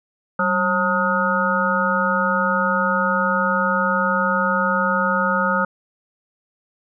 harmonic tone with a mistuned harmonic, 180 Hz, F#3, 47 cents flat, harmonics 1 / 3 / 5 / 7 / 8, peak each -24 / -24 / -25 / -21 / -22 dBFS, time 0.39-5.65 s, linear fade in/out 5 ms, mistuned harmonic 1, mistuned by +120 cents, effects none

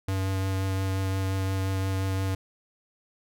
square tone with vibrato, 95.7 Hz, G2, 41 cents flat, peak -26 dBFS, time 0.08-2.35 s, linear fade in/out 5 ms, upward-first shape triangle, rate 5.7 Hz, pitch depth 13 cents each way, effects none

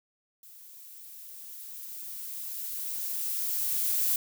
violet noise with level ramp, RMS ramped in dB -51 to -26 dBFS, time 0.43-4.16 s, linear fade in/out 2 ms, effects none

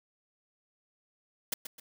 white noise with echo, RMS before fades -31 dBFS, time 1.52-1.54 s, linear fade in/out 5 ms, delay 130 ms, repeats 2, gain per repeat -9 dB, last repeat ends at 1.8 s, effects none

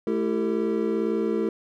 triangle tone cluster, 216.9 / 332.7 / 390.7 / 452.7 Hz, A3 / E4 / G4 / A4, -25 / +16 / -6 / +49 cents, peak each -26 dBFS, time 0.07-1.49 s, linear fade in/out 2 ms, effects none

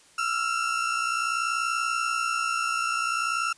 35% pulse tone pair together, 1321.5 / 1382 Hz, E6 / F6, +4 / -19 cents, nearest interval minor second, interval 77 cents, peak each -26 dBFS, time 0.18-3.53 s, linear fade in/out 5 ms, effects white hiss -56 dBFS RMS until 3.57 s + resampled to 22050 Hz

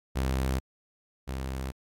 sawtooth tone pair in turn, 65.6 / 65.91 Hz, C2 / C2, +5 / +13 cents, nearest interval unison, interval 8 cents, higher second, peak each -22 / -28 dBFS, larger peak first, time 0.15-0.6 / 1.27-1.72 s, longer neither, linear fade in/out 20 ms, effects AAC 48 kbps

